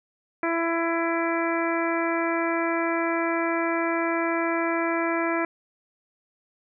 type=harmonic tone; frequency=333.7 Hz; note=E4; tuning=21 cents sharp; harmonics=1 / 2 / 3 / 4 / 5 / 6 / 7; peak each=-26 / -29 / -31 / -32 / -33 / -34 / -34 dBFS; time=0.43-5.45 s; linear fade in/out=2 ms; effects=none